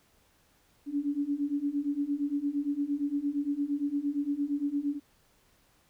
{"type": "beating tone pair", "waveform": "sine", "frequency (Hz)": [281.7, 290.4], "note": ["C#4", "D4"], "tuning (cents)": [28, -19], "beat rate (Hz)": 8.7, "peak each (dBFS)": [-32, -30], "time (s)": [0.86, 5], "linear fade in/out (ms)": 50, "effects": ["pink hiss -66 dBFS RMS until 5.89 s"]}